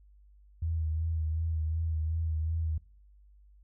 sine tone with vibrato, 80.2 Hz, E2, 47 cents flat, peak -28 dBFS, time 0.62-2.78 s, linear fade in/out 5 ms, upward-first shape sine, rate 2.7 Hz, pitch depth 40 cents each way, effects noise-tail reverb RT60 0.5 s tail -23 dB re dry + added 50 Hz sine -55 dBFS peak until 3.63 s

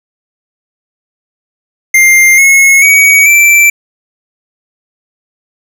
square tone with pitch steps, 2100 / 2177 / 2256 / 2338 Hz, C7 / C#7 / C#7 / D7, +6 / -32 / +30 / -8 cents, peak -3 dBFS, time 1.94-3.7 s, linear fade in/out 5 ms, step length 440 ms, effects none

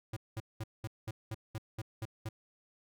square tone bursts, 110 Hz, A2, in tune, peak -37 dBFS, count 10, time 0.13-2.29 s, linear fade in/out 5 ms, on 36 ms, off 200 ms, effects none

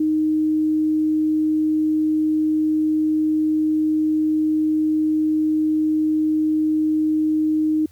sine tone, 310 Hz, D#4, 6 cents flat, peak -16 dBFS, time 0-7.86 s, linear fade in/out 5 ms, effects added 86 Hz sine -48 dBFS peak until 7.91 s + white hiss -58 dBFS RMS until 7.91 s

